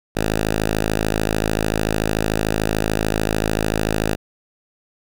5% pulse tone, 53.5 Hz, A1, 48 cents flat, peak -7 dBFS, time 0.15-4.16 s, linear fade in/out 20 ms, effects none

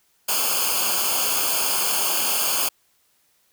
white noise with comb filter, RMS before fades -22 dBFS, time 0.28-2.69 s, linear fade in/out 10 ms, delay 0.52 ms, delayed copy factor -0.95, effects white hiss -64 dBFS RMS until 3.52 s

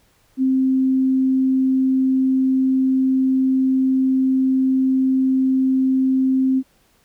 sine tone, 262.6 Hz, C4, 6 cents sharp, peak -14 dBFS, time 0.37-6.63 s, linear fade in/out 50 ms, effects pink hiss -59 dBFS RMS until 7.04 s

